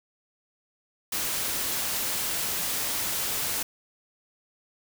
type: noise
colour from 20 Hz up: white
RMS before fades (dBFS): -29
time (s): 1.12-3.63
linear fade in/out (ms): 5
effects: none